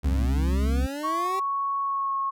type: linear sweep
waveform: 25% pulse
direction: up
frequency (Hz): 67.8 to 392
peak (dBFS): -27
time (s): 0.03-1.4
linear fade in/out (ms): 10
type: harmonic tone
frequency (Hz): 67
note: C2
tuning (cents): +42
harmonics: 1 / 2 / 3 / 4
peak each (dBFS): -21 / -38 / -36 / -32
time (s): 0.04-0.87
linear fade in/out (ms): 20
type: tone with pitch glide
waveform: sine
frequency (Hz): 1108.7 to 1092.2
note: C#6 to C#6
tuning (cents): 0 to -26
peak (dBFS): -24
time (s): 1.03-2.31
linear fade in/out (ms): 20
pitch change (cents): -26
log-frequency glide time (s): 1.81-2.15
effects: none